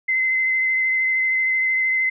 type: tone with vibrato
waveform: sine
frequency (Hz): 2058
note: C7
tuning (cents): -29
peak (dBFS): -17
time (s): 0.08-2.1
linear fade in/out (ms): 10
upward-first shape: sine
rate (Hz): 13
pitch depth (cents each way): 15
effects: none